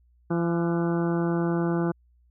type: harmonic tone with a mistuned harmonic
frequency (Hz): 170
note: F3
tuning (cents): -46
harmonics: 1 / 2 / 3 / 4 / 5 / 6 / 7 / 8 / 9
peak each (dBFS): -25 / -26 / -35 / -37 / -38 / -42 / -40 / -43 / -41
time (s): 0.3-1.92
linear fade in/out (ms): 10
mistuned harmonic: 9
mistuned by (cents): -50
effects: added 60 Hz sine -58 dBFS peak until 2.3 s